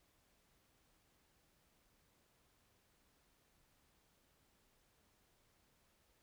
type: silence
effects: pink hiss -75 dBFS RMS until 6.22 s